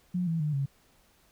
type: tone with pitch steps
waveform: sine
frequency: 179.3 / 164.42 / 150.77 / 138.26 Hz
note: F3 / E3 / D3 / C#3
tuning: +46 / -4 / +46 / -4 cents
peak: -26 dBFS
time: 0.14-0.66 s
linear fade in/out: 10 ms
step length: 130 ms
effects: pink hiss -64 dBFS RMS until 1.31 s